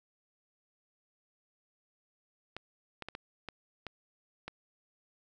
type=clicks; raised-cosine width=0.3 ms; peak=-24 dBFS; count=7; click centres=2.566 / 3.023 / 3.086 / 3.151 / 3.487 / 3.867 / 4.48 s; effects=none